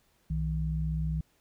sine tone pair together, 62.7 / 158 Hz, B1 / D#3, +27 / +27 cents, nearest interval octave + major third, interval 1600 cents, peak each -31 / -30 dBFS, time 0.3-1.21 s, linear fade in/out 5 ms, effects pink hiss -69 dBFS RMS until 1.4 s

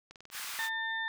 click train, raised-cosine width 0.2 ms, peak -33 dBFS, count 10, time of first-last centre 0.11-0.541 s, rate 20.9 Hz
pink high-pass noise, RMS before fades -40 dBFS, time 0.31-0.7 s, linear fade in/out 50 ms, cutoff 1100 Hz, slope 24 dB/octave
harmonic tone, 899 Hz, A5, 37 cents sharp, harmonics 1 / 2 / 4, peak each -40 / -33 / -42 dBFS, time 0.59-1.08 s, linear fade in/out 0 ms
effects none

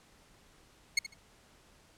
20% pulse tone with echo, 2178 Hz, C#7, 31 cents flat, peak -18 dBFS, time 0.97-0.99 s, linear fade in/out 5 ms, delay 75 ms, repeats 2, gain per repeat -14 dB, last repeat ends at 1.14 s, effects pink hiss -62 dBFS RMS until 1.97 s + low-pass 10000 Hz 12 dB/octave

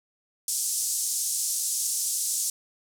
pink band-pass noise, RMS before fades -28 dBFS, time 0.48-2.5 s, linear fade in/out 2 ms, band 6200 to 11000 Hz, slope 24 dB/octave, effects none

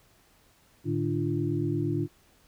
sine tone cluster, 111.3 / 150.8 / 295.7 / 344.3 Hz, A2 / D3 / D4 / F4, +20 / +46 / +12 / -25 cents, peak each -31 dBFS, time 0.84-2.08 s, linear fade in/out 50 ms, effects pink hiss -62 dBFS RMS until 2.47 s

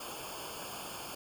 pink noise with comb filter, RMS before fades -43 dBFS, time 0-1.15 s, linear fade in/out 5 ms, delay 0.51 ms, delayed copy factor -0.9, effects none

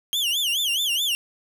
40% pulse tone with vibrato, 3136 Hz, G7, in tune, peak -20 dBFS, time 0.13-1.15 s, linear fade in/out 0 ms, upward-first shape sine, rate 4.7 Hz, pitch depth 220 cents each way, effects none

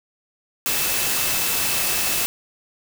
sine tone in noise, 2624 Hz, E7, 9 cents flat, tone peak -32 dBFS, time 0.66-2.26 s, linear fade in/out 0 ms, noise white, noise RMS -22 dBFS, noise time 0.66-2.26 s, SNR -13 dB, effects none

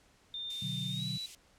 sine tone with pitch glide, 3612 to 3939 Hz, A7 to B7, +45 to -5 cents, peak -37 dBFS, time 0.34-1.26 s, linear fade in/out 2 ms, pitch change +150 cents, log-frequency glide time 0.89-1.06 s
white high-pass noise, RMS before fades -48 dBFS, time 0.5-1.35 s, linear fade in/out 2 ms, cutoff 2200 Hz, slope 48 dB/octave
sine chord, B minor, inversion none, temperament just, 123.47 / 148.16 / 185.21 Hz, B2 / D3 / F#3, 0 / +16 / +2 cents, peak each -40 dBFS, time 0.62-1.18 s, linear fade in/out 5 ms
effects pink hiss -65 dBFS RMS until 1.58 s + low-pass 9000 Hz 12 dB/octave

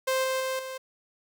sawtooth tone with level steps, 523.3 Hz, C5, in tune, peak -20 / -22 / -24 / -31 dBFS, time 0.07-0.78 s, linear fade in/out 10 ms, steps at 0.24 / 0.4 / 0.59 s, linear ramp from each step 2 ms, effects none

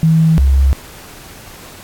sine tone pair in turn, 160.9 / 67.65 Hz, E3 / C#2, -42 / -42 cents, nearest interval octave + minor third, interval 1500 cents, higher first, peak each -7 dBFS, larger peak neither, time 0.03-0.38 / 0.38-0.73 s, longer neither, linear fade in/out 0 ms, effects pink hiss -36 dBFS RMS until 1.83 s + AAC 64 kbps

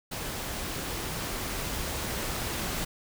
pink noise with level ramp, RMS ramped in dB -35 to -32 dBFS, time 0.11-2.85 s, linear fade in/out 10 ms, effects none

